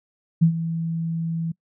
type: tone with ADSR envelope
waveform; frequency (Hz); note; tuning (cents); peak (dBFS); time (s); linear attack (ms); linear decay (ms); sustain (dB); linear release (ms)
sine; 164.81; E3; 0; -10; 0.41-1.52; 18; 89; -13; 8
effects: noise-tail reverb RT60 0.1 s tail -24 dB re dry